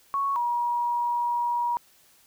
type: tone pair in turn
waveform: sine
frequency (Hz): 1108.7 / 956.4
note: C#6 / A#5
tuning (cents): 0 / +44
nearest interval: minor third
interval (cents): 256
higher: first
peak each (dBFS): -23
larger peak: neither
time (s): 0.14-0.36 / 0.36-1.77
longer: second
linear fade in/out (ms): 0
effects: white hiss -59 dBFS RMS until 2.26 s